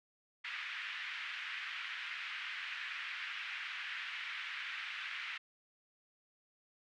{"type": "band-pass noise", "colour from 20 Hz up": "white", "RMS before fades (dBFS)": -43, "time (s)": [0.44, 5.38], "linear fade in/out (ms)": 10, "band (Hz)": [1500, 2700], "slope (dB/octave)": 24, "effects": []}